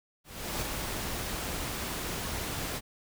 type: noise with ADSR envelope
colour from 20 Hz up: pink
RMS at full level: -32 dBFS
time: 0.24-2.81 s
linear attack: 380 ms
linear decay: 8 ms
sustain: -3 dB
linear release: 41 ms
effects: none